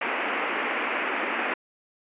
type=band-pass noise; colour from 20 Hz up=white; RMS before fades=-28 dBFS; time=0.01-1.54 s; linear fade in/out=5 ms; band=230 to 2600 Hz; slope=48 dB/octave; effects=resampled to 8000 Hz